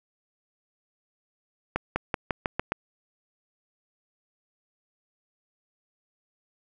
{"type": "accelerating click train", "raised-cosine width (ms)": 0.5, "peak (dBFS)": -10, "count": 7, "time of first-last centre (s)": [1.76, 2.72], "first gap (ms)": 200, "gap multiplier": 0.91, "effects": []}